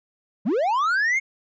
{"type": "linear sweep", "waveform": "triangle", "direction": "up", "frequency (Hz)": [163.7, 2198], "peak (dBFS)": -17, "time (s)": [0.45, 1.2], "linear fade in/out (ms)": 20, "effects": ["resampled to 16000 Hz"]}